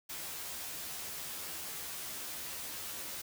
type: noise with comb filter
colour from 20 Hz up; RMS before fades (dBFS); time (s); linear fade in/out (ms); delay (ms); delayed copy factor
white; -42; 0.09-3.22; 10; 13; +0.9
effects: none